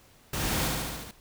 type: noise with echo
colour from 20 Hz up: pink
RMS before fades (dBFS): -31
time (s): 0.33-0.68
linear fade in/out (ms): 5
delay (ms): 72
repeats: 6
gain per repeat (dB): -2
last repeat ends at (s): 1.112
effects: pink hiss -58 dBFS RMS until 1.2 s